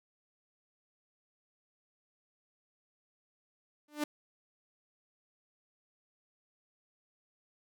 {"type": "tone with exponential growth", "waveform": "sawtooth", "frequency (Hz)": 297.4, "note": "D4", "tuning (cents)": 22, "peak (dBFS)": -24, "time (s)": [3.88, 4.04], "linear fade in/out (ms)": 5, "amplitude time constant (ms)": 33, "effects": []}